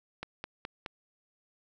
click train, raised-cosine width 0.3 ms, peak -21 dBFS, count 4, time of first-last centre 0.23-0.862 s, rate 4.75 Hz, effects none

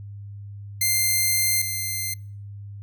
5% pulse tone pair in turn, 2093 / 2085 Hz, C7 / C7, 0 / -7 cents, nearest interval unison, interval 7 cents, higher first, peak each -9 / -16 dBFS, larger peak first, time 0.81-1.62 / 1.62-2.14 s, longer first, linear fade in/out 5 ms, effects noise-tail reverb RT60 0.5 s tail -26 dB re dry + added 101 Hz sine -35 dBFS peak until 2.82 s

